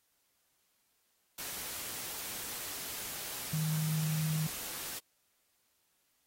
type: tone in noise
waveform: sine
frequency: 156.3 Hz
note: D#3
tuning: 8 cents sharp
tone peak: -30 dBFS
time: 3.53-4.47 s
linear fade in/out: 5 ms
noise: white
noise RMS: -41 dBFS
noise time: 1.38-4.99 s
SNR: +8 dB
effects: white hiss -75 dBFS RMS until 6.26 s + AAC 48 kbps